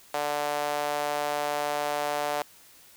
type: tone with high-pass filter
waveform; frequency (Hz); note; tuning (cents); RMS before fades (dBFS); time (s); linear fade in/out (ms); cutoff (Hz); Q
sawtooth; 146.9; D3; +1; -29; 0.14-2.42; 2; 660; 2.7
effects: white hiss -54 dBFS RMS until 2.96 s